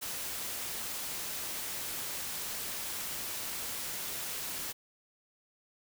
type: noise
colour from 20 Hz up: white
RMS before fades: -38 dBFS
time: 0.01-4.73 s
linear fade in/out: 20 ms
effects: none